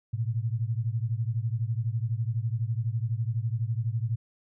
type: beating tone pair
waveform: sine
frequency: 110 / 122 Hz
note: A2 / B2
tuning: 0 / -21 cents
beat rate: 12 Hz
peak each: -28 / -30 dBFS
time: 0.13-4.16 s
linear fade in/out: 10 ms
effects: none